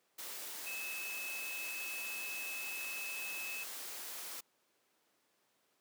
sine tone in noise, 2595 Hz, E7, 28 cents flat, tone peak -41 dBFS, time 0.66-3.64 s, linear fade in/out 10 ms, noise white, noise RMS -45 dBFS, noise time 0.18-4.41 s, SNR +1 dB, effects pink hiss -75 dBFS RMS until 5.8 s + high-pass 300 Hz 12 dB/octave

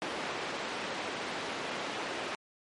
pink band-pass noise, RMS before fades -37 dBFS, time 0.02-2.35 s, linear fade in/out 0 ms, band 310 to 3500 Hz, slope 12 dB/octave, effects MP3 48 kbps

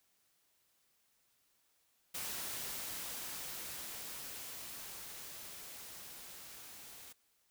white noise with level ramp, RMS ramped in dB -41 to -53 dBFS, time 2.14-7.13 s, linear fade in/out 10 ms, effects white hiss -75 dBFS RMS until 7.5 s

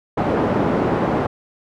pink band-pass noise, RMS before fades -19 dBFS, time 0.17-1.27 s, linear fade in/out 10 ms, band 150 to 910 Hz, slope 12 dB/octave, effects none

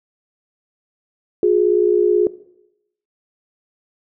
sine tone pair together, 358.9 / 417.4 Hz, F4 / G#4, +47 / +9 cents, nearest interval minor third, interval 262 cents, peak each -14 dBFS, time 1.43-2.27 s, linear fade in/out 2 ms, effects noise-tail reverb RT60 0.8 s tail -18 dB re dry

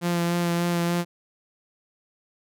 sawtooth tone with vibrato, 172.4 Hz, F3, 22 cents flat, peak -18 dBFS, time 0.01-1.05 s, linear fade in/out 50 ms, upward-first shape sine, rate 3.4 Hz, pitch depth 16 cents each way, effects none

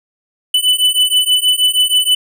square beating tone pair, 2990 / 2996.3 Hz, F#7 / F#7, +17 / +21 cents, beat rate 6.3 Hz, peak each -14 dBFS, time 0.54-2.15 s, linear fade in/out 5 ms, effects none

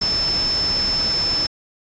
sine tone in noise, 5274 Hz, E8, in tune, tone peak -18 dBFS, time 0.01-1.47 s, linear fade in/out 10 ms, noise pink, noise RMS -28 dBFS, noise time 0.01-1.47 s, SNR +7 dB, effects resampled to 16000 Hz

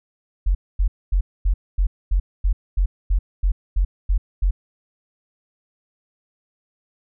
sine tone bursts, 45.26 Hz, F#1, 37 cents flat, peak -14 dBFS, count 13, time 0.46-4.51 s, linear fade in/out 10 ms, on 90 ms, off 240 ms, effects none

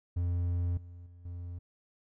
triangle tone with level steps, 87.5 Hz, F2, 4 cents sharp, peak -26 / -43 / -48 / -36 dBFS, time 0.16-1.59 s, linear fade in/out 10 ms, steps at 0.77 / 1.06 / 1.25 s, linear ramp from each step 5 ms, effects none

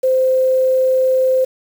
sine tone with quantisation, 519 Hz, C5, 14 cents flat, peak -11 dBFS, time 0.03-1.45 s, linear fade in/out 10 ms, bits 6, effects none

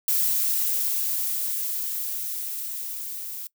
violet noise with level ramp, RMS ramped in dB -22 to -35 dBFS, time 0.08-3.47 s, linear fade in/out 2 ms, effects noise-tail reverb RT60 0.1 s tail -22 dB re dry

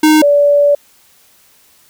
square / sine tone pair in turn, 308.9 / 577.1 Hz, D#4 / D5, -12 / -30 cents, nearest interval major seventh, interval 1082 cents, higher second, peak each -6 dBFS, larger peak neither, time 0.03-0.22 / 0.22-0.75 s, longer second, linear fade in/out 5 ms, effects white hiss -49 dBFS RMS until 1.89 s

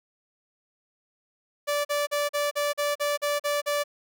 sawtooth tone bursts, 582 Hz, D5, 16 cents flat, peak -20 dBFS, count 10, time 1.67-3.839 s, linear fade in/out 20 ms, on 180 ms, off 41 ms, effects none

